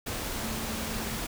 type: tone in noise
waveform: sine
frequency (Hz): 223.1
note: A3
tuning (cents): +24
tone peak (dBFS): -38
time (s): 0.42-1.17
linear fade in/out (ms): 10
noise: pink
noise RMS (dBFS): -34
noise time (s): 0.06-1.27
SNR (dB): -7
effects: none